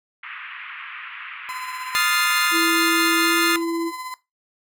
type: band-pass noise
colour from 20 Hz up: white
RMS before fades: -36 dBFS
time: 0.23-2.49 s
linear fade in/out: 5 ms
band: 1100 to 2700 Hz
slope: 48 dB/octave
type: tone with tremolo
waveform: 35% pulse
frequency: 1018 Hz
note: C6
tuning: 48 cents flat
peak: -27 dBFS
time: 1.49-4.14 s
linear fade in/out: 0 ms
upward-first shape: triangle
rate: 16 Hz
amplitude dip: 50%
type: chord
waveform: 25% pulse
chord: F dominant seventh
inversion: third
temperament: equal with one note detuned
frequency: 1244.5 / 1396.9 / 1747.8 / 2093 Hz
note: Eb6 / F6 / A6 / C7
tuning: 0 / 0 / -12 / 0 cents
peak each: -20 dBFS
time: 1.95-3.56 s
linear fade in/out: 0 ms
type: tone with pitch glide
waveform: sine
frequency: 330 to 334 Hz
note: E4 to E4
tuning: +2 to +23 cents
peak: -21 dBFS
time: 2.51-3.92 s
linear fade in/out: 50 ms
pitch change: +21 cents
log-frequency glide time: 3.21-3.34 s
effects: noise-tail reverb RT60 0.2 s tail -17 dB re dry